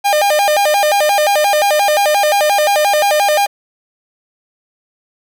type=tone with vibrato; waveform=45% pulse; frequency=698.5 Hz; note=F5; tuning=in tune; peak=-10 dBFS; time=0.04-3.47 s; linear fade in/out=20 ms; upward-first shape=square; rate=5.7 Hz; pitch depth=250 cents each way; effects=none